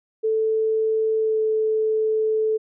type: tone with pitch glide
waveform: sine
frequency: 440 to 436.5 Hz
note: A4 to A4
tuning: 0 to -14 cents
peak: -18 dBFS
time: 0.23-2.58 s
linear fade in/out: 20 ms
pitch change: -14 cents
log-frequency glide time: 1.18-1.41 s
effects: none